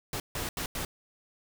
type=noise bursts at uneven times; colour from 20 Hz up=pink; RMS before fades=-34 dBFS; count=4; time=0.13-0.2 / 0.35-0.49 / 0.57-0.66 / 0.75-0.85 s; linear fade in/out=2 ms; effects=none